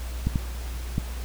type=clicks; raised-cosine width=5 ms; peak=-11 dBFS; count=3; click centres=0.27 / 0.358 / 0.981 s; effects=added 60 Hz sine -30 dBFS peak until 1.24 s + pink hiss -42 dBFS RMS until 1.24 s